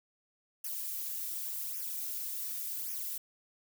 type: noise with flanger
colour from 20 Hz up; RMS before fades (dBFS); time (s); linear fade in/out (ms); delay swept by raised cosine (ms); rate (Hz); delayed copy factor
violet; -38; 0.64-3.18; 5; 0.24 to 5.84; 0.88; -1
effects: none